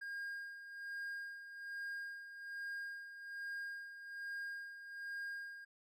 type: tone with tremolo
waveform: triangle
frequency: 1618 Hz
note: G#6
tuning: 46 cents flat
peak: -39 dBFS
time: 0.01-5.65 s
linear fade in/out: 10 ms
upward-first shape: sine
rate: 1.2 Hz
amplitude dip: 65%
effects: none